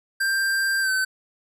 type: tone with pitch glide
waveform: square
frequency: 1581 to 1531.6 Hz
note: G6 to G6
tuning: +14 to -41 cents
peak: -21 dBFS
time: 0.2-1.05 s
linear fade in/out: 10 ms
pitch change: -55 cents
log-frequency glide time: 0.81-0.9 s
effects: resampled to 32000 Hz